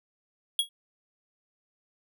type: tone with exponential decay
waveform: square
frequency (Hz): 3316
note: G#7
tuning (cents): -3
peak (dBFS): -19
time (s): 0.59-0.69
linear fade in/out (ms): 2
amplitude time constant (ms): 21
effects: none